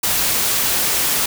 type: noise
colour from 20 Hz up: white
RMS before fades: -18 dBFS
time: 0.03-1.26 s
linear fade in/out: 5 ms
effects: none